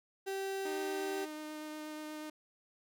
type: tone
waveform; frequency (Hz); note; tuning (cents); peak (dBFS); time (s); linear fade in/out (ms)
35% pulse; 388.2; G4; -17; -34; 0.26-1.26; 20
type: tone with vibrato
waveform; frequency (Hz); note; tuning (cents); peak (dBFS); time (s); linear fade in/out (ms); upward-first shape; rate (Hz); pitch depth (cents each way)
sawtooth; 306.2; D#4; -28; -38; 0.65-2.3; 5; sine; 8.3; 9
effects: none